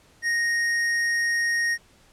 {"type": "tone with tanh clipping", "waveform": "triangle", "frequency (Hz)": 1864.7, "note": "A#6", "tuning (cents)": 0, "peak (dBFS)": -23, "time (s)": [0.22, 1.78], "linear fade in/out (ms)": 50, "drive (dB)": 17, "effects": ["pink hiss -57 dBFS RMS until 2.12 s", "low-pass 10000 Hz 12 dB/octave"]}